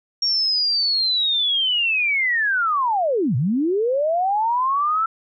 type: linear two-way sweep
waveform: sine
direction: down then up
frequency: 5580 to 110.4 to 1340 Hz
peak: -17 dBFS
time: 0.22-5.06 s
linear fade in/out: 5 ms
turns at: 3.36 s
effects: none